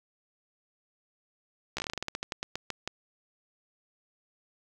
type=slowing click train; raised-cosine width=0.2 ms; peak=-15 dBFS; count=18; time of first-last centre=1.77-2.876 s; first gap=14 ms; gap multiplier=1.17; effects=8-bit